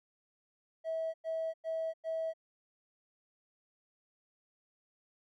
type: tone bursts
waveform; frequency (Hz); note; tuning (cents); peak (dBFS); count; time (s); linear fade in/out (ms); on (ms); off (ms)
triangle; 648; E5; -30; -29; 4; 0.84-2.337; 50; 300; 99
effects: tanh soft clip ceiling -30 dBFS